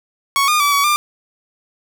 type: tone with pitch steps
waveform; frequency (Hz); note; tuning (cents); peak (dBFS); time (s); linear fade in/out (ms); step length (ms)
sawtooth; 1111 / 1217 / 1152 / 1131 / 1194; C#6 / D#6 / D6 / C#6 / D6; +4 / -39 / -34 / +34 / +28; -9; 0.36-0.96; 0; 120
effects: none